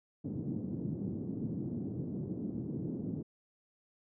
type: band-pass noise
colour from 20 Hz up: white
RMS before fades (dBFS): -38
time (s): 0.24-3.23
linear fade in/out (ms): 10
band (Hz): 110 to 290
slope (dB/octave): 24
effects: none